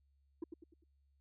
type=tone with echo; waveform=sine; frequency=330.4 Hz; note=E4; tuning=4 cents sharp; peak=-35 dBFS; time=0.42-0.44 s; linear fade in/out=5 ms; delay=100 ms; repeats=4; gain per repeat=-8 dB; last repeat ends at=0.84 s; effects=tanh soft clip ceiling -37 dBFS + added 69 Hz sine -70 dBFS peak until 1.2 s